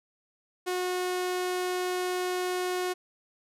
sawtooth tone, 363.5 Hz, F#4, 31 cents flat, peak -24 dBFS, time 0.66-2.94 s, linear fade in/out 20 ms, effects resampled to 32000 Hz

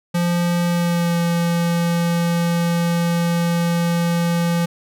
square tone with pitch glide, 173.4 to 170.62 Hz, F3 to F3, -12 to -40 cents, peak -17 dBFS, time 0.14-4.66 s, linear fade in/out 10 ms, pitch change -28 cents, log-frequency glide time 0.67-1.18 s, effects none

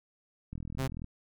click train, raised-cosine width 5 ms, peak -28 dBFS, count 22, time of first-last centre 0.53-1.043 s, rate 40.9 Hz
sawtooth tone, 132.8 Hz, C3, 26 cents sharp, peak -26 dBFS, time 0.78-0.88 s, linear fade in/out 20 ms
effects none

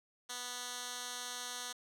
10% pulse tone with band-pass filter, 246.4 Hz, B3, 4 cents flat, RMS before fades -43 dBFS, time 0.29-1.73 s, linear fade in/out 10 ms, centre 5900 Hz, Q 0.86, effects 11-bit

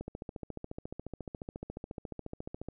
click train, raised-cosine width 2 ms, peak -26 dBFS, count 39, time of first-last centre 0.01-2.686 s, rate 14.2 Hz, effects none

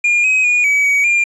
triangle tone with pitch steps, 2417 / 2532 / 2446 / 2278 / 2261 / 2398 Hz, D7 / D#7 / D#7 / C#7 / C#7 / D7, +49 / +30 / -30 / +47 / +34 / +36 cents, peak -9 dBFS, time 0.04-1.24 s, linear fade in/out 5 ms, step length 200 ms, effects resampled to 24000 Hz + 8-bit

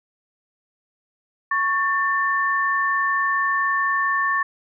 sine tone pair together, 1108.7 / 1784.3 Hz, C#6 / A6, 0 / +24 cents, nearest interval minor sixth, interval 824 cents, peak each -21 dBFS, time 1.51-4.43 s, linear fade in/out 5 ms, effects none

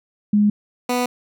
sine / 15% pulse tone pair in turn, 207.7 / 247 Hz, G#3 / B3, 0 / 0 cents, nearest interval minor third, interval 300 cents, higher second, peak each -12 dBFS, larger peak neither, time 0.33-0.5 / 0.89-1.06 s, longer neither, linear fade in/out 5 ms, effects none

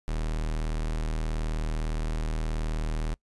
45% pulse tone, 39.17 Hz, D#1, 12 cents sharp, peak -27 dBFS, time 0.08-3.14 s, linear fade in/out 0 ms, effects noise-tail reverb RT60 0.1 s tail -23 dB re dry + resampled to 24000 Hz

